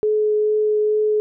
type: tone with vibrato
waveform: sine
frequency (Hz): 425.6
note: G#4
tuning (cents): +42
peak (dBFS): -15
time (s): 0.03-1.2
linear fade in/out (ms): 0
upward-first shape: triangle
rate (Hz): 2.3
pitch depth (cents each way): 9
effects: none